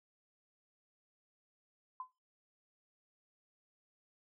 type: tone with exponential decay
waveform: sine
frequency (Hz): 1021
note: C6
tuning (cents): -43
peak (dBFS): -37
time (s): 2-2.12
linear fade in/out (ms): 2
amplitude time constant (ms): 24
effects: noise-tail reverb RT60 0.3 s tail -26 dB re dry